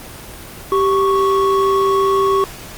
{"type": "tone pair together", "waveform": "triangle", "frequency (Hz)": [390.5, 1108.7], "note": ["G4", "C#6"], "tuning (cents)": [-7, 0], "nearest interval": "octave + tritone", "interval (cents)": 1807, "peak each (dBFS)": [-12, -14], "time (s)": [0.72, 2.44], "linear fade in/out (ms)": 0, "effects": ["pink hiss -34 dBFS RMS until 2.77 s", "Opus 24 kbps"]}